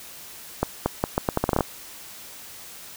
accelerating click train, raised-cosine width 1 ms, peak -6 dBFS, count 12, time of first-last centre 0.63-1.607 s, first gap 230 ms, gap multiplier 0.78, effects white hiss -42 dBFS RMS until 2.96 s

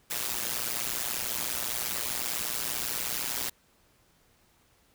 white noise with amplitude modulation, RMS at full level -28 dBFS, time 0.1-3.5 s, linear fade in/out 10 ms, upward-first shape sine, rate 120 Hz, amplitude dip 100%, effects pink hiss -65 dBFS RMS until 4.94 s

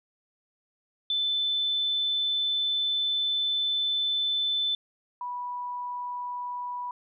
sine tone pair in turn, 3520 / 980.9 Hz, A7 / B5, 0 / -12 cents, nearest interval octave + minor seventh, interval 2212 cents, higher first, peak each -24 / -31 dBFS, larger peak first, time 1.1-4.75 / 5.21-6.91 s, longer first, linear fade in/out 2 ms, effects none

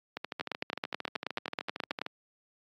two click trains, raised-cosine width 0.3 ms, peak -19 / -15 dBFS, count 26 / 16, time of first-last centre 0.17-2.064 / 0.41-2.016 s, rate 13.2 / 9.34 Hz, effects high-pass 200 Hz 12 dB/octave + AAC 32 kbps

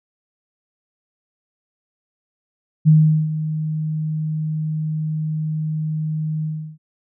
sine tone with ADSR envelope, 155.56 Hz, D#3, in tune, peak -7 dBFS, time 2.85-6.78 s, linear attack 30 ms, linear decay 400 ms, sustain -13 dB, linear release 340 ms, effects none

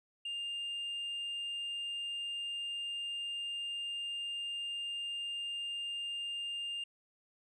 sine tone with tanh clipping, 2806 Hz, F7, 8 cents sharp, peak -37 dBFS, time 0.25-6.84 s, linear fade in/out 5 ms, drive 1 dB, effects none

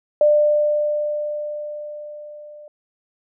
sine tone with level ramp, 596 Hz, D5, 25 cents sharp, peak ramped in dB -10 to -38 dBFS, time 0.21-2.68 s, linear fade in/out 2 ms, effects none

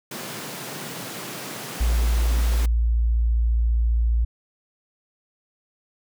pink high-pass noise, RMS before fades -34 dBFS, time 0.11-2.66 s, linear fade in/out 5 ms, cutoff 120 Hz, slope 48 dB/octave
sine tone, 57.4 Hz, A#1, 26 cents flat, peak -17 dBFS, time 1.8-4.25 s, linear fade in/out 10 ms
effects none

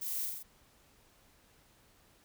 violet noise with echo, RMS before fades -39 dBFS, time 0.01-0.26 s, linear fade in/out 10 ms, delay 43 ms, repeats 4, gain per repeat -2 dB, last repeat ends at 0.432 s, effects pink hiss -65 dBFS RMS until 2.24 s

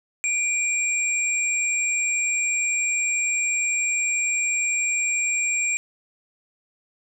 sine tone pair together, 2374 / 7537 Hz, D7 / A#8, +18 / +18 cents, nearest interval octave + minor sixth, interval 2000 cents, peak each -23 / -24 dBFS, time 0.24-5.77 s, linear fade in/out 0 ms, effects none

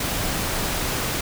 pink noise, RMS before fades -25 dBFS, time 0-1.21 s, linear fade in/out 5 ms, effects none

